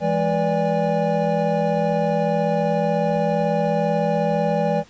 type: tone cluster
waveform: triangle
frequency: 167.9 / 208 / 487.7 / 582 / 817 Hz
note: E3 / G#3 / B4 / D5 / G#5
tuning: +32 / +3 / -22 / -16 / -29 cents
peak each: -22 / -24 / -24 / -20 / -23 dBFS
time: 0-4.84 s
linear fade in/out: 50 ms
effects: pink hiss -50 dBFS RMS until 4.89 s + resampled to 16000 Hz